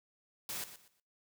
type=noise with echo; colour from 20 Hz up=white; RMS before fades=-40 dBFS; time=0.49-0.64 s; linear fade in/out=2 ms; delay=120 ms; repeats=3; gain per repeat=-12 dB; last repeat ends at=1 s; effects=noise-tail reverb RT60 0.3 s tail -20 dB re dry